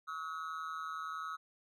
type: tone with amplitude modulation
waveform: triangle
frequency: 1285 Hz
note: E6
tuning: 45 cents flat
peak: -33 dBFS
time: 0.07-1.37 s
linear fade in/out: 20 ms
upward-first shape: sine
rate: 161 Hz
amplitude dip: 90%
effects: none